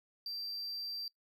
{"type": "tone", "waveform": "triangle", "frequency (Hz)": 4699, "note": "D8", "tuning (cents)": 0, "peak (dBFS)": -37, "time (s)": [0.26, 1.08], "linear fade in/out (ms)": 2, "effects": ["noise-tail reverb RT60 0.1 s tail -21 dB re dry"]}